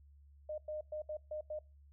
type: tone bursts at uneven times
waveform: sine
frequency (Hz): 611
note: D#5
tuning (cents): -32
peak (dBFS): -38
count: 6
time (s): 0.49-0.58 / 0.68-0.81 / 0.92-1.02 / 1.09-1.17 / 1.31-1.41 / 1.5-1.59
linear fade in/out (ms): 5
effects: noise-tail reverb RT60 0.3 s tail -24 dB re dry + added 71 Hz sine -58 dBFS peak until 1.92 s